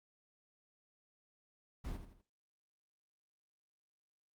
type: noise with echo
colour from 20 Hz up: brown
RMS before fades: -42 dBFS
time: 1.84-1.97 s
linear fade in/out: 10 ms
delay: 83 ms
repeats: 3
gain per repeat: -8 dB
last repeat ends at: 2.219 s
effects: noise-tail reverb RT60 0.3 s tail -18 dB re dry + Opus 48 kbps